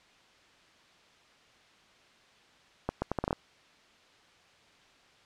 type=accelerating click train; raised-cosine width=1 ms; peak=-15 dBFS; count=8; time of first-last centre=2.89-3.329 s; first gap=130 ms; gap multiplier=0.74; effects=white hiss -60 dBFS RMS until 5.25 s + low-pass 4000 Hz 12 dB/octave